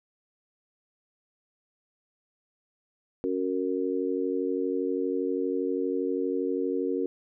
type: chord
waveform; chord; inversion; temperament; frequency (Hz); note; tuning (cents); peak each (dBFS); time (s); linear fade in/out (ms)
sine; F# major; second; just; 277.5 / 370 / 462.5; C#4 / F#4 / A#4; +2 / 0 / -14; -30; 3.24-7.06; 0
effects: none